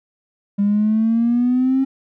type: exponential sweep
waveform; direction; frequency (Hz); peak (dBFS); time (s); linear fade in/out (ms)
triangle; up; 200 to 269.9; -10; 0.58-1.85; 20
effects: tanh soft clip ceiling -11 dBFS